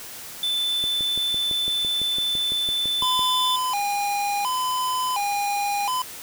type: tone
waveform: triangle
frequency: 3520 Hz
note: A7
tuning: in tune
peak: -20 dBFS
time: 0.43-3.56 s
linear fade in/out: 2 ms
type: click train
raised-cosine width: 2 ms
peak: -23 dBFS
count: 15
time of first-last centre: 0.84-3.193 s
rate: 5.95 Hz
type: tone with vibrato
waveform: square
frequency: 907 Hz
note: A#5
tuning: 48 cents flat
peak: -23 dBFS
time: 3.02-6.02 s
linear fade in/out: 2 ms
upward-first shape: square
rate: 0.7 Hz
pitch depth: 190 cents each way
effects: white hiss -38 dBFS RMS until 6.22 s